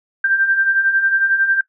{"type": "beating tone pair", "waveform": "sine", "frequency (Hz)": [1568, 1579], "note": ["G6", "G6"], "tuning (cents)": [0, 12], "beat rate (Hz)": 11, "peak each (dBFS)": [-21, -14], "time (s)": [0.24, 1.61], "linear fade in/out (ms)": 5, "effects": ["noise-tail reverb RT60 0.1 s tail -18 dB re dry"]}